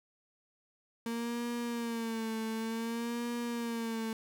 35% pulse tone with vibrato, 230 Hz, A#3, 23 cents flat, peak -32 dBFS, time 1.06-4.13 s, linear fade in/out 2 ms, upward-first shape sine, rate 0.55 Hz, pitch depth 61 cents each way, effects none

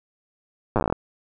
slowing click train, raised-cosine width 1 ms, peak -7 dBFS, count 12, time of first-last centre 0.76-0.925 s, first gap 8 ms, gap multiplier 1.12, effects none

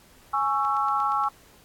sine chord, C# minor, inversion second, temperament just, 831.5 / 1108.7 / 1330.5 Hz, G#5 / C#6 / E6, +2 / 0 / +16 cents, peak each -26 dBFS, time 0.33-1.29 s, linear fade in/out 10 ms
click train, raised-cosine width 0.2 ms, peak -28 dBFS, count 6, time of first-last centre 0.65-1.238 s, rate 8.51 Hz
effects pink hiss -55 dBFS RMS until 1.64 s + AAC 64 kbps

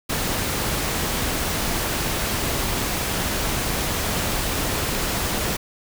pink noise, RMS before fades -24 dBFS, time 0.09-5.57 s, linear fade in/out 10 ms, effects none

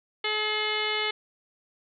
harmonic tone with a mistuned harmonic, 426.8 Hz, G#4, 47 cents sharp, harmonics 1 / 2 / 3 / 4 / 5 / 6 / 7 / 8 / 9 / 10, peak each -33 / -36 / -36 / -38 / -30 / -43 / -32 / -35 / -44 / -40 dBFS, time 0.24-1.11 s, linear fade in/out 5 ms, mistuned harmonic 8, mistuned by +33 cents, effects none

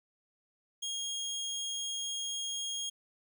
25% pulse tone, 3263 Hz, G#7, 31 cents flat, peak -31 dBFS, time 0.82-2.9 s, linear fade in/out 10 ms, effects 12-bit

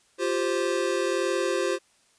square chord, F suspended second, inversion none, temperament equal with one note detuned, 349.2 / 390.6 / 523.3 Hz, F4 / G4 / C5, 0 / -6 / 0 cents, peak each -29 dBFS, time 0.18-1.79 s, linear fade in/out 50 ms, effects white hiss -63 dBFS RMS until 2.18 s + resampled to 22050 Hz

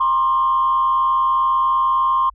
sine tone with frequency modulation, 1062 Hz, C6, 25 cents sharp, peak -13 dBFS, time 0-2.3 s, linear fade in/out 10 ms, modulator 103 Hz, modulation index 0.53, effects tanh soft clip ceiling -9 dBFS + added 50 Hz sine -45 dBFS peak until 2.34 s

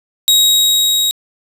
sawtooth tone with level ramp, 3800 Hz, A#7, 33 cents sharp, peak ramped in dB -4 to -9 dBFS, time 0.28-1.11 s, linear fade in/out 0 ms, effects resampled to 32000 Hz + 7-bit

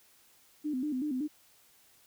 sine tone with vibrato, 277.2 Hz, C#4, in tune, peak -30 dBFS, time 0.64-1.28 s, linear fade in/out 20 ms, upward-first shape square, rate 5.3 Hz, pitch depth 140 cents each way, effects white hiss -63 dBFS RMS until 2.06 s

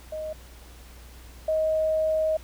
sine tone pair in turn, 622.3 / 629.5 Hz, D#5 / D#5, 0 / +20 cents, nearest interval unison, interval 20 cents, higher second, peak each -30 / -21 dBFS, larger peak second, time 0.12-0.33 / 1.48-2.37 s, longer second, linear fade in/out 5 ms, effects added 60 Hz sine -45 dBFS peak until 2.43 s + pink hiss -51 dBFS RMS until 2.43 s

